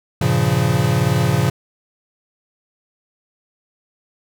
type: chord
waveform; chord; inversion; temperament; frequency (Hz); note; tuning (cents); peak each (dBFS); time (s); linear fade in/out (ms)
square; G half-diminished seventh; none; equal; 98 / 116.54 / 138.59 / 174.61; G2 / Bb2 / Db3 / F3; 0 / 0 / 0 / 0; -24 / -20 / -19 / -22; 0.21-1.5; 5
effects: none